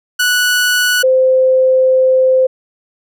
sawtooth / sine tone pair in turn, 1476 / 518.8 Hz, F#6 / C5, -5 / -15 cents, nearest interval octave + tritone, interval 1810 cents, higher first, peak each -7 / -7 dBFS, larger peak neither, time 0.19-1.03 / 1.03-2.47 s, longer second, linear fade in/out 10 ms, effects none

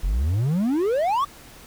triangle exponential sweep, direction up, 41.2 to 1195 Hz, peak -17 dBFS, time 0.03-1.25 s, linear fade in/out 10 ms, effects pink hiss -46 dBFS RMS until 1.66 s

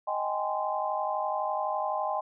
sine chord, Ab major seventh, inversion second, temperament just, 623 / 778.7 / 830.6 / 1038.3 Hz, Eb5 / G5 / Ab5 / C6, +2 / -12 / 0 / -14 cents, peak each -33 dBFS, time 0.07-2.21 s, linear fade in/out 10 ms, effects none

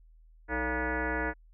sine tone with frequency modulation, 698.5 Hz, F5, in tune, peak -28 dBFS, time 0.48-1.34 s, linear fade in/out 50 ms, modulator 253 Hz, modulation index 4.8, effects added 40 Hz sine -54 dBFS peak until 1.53 s

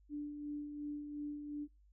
sine tone with tremolo, 293.7 Hz, D4, in tune, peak -38 dBFS, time 0.09-1.68 s, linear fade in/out 50 ms, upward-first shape sine, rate 2.8 Hz, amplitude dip 45%, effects noise-tail reverb RT60 0.2 s tail -25 dB re dry + added 50 Hz sine -63 dBFS peak until 1.92 s

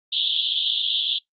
white band-pass noise, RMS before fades -23 dBFS, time 0.12-1.19 s, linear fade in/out 10 ms, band 3100 to 3700 Hz, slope 96 dB/octave, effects noise-tail reverb RT60 0.1 s tail -17 dB re dry + Opus 32 kbps

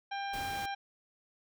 harmonic tone, 795 Hz, G5, 24 cents sharp, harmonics 1 / 2 / 3 / 4 / 5 / 7, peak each -36 / -42 / -46 / -48 / -50 / -53 dBFS, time 0.11-0.75 s, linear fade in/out 10 ms
pink noise, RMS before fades -44 dBFS, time 0.33-0.66 s, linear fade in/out 5 ms
effects none

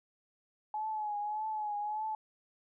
sine tone with vibrato, 848 Hz, G#5, 36 cents sharp, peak -33 dBFS, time 0.74-2.15 s, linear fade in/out 2 ms, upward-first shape triangle, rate 1.7 Hz, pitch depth 56 cents each way, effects none

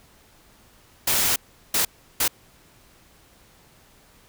white noise bursts at uneven times, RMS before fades -21 dBFS, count 3, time 1.07-1.36 / 1.74-1.85 / 2.2-2.28 s, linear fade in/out 5 ms, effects pink hiss -55 dBFS RMS until 4.28 s

